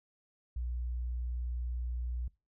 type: tone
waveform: sine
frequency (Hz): 60.6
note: B1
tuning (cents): -32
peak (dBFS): -32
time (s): 0.56-2.28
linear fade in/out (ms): 5
effects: noise-tail reverb RT60 0.3 s tail -24 dB re dry + tanh soft clip ceiling -29 dBFS